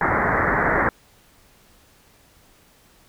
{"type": "low-pass noise", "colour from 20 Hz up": "white", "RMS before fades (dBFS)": -20, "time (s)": [0.01, 0.89], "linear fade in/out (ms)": 2, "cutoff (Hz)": 2000, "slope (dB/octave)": 96, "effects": ["pink hiss -55 dBFS RMS until 3.08 s"]}